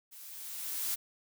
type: noise with level ramp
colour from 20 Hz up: blue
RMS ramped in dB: -51 to -32 dBFS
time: 0.11-0.96 s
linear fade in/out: 20 ms
effects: none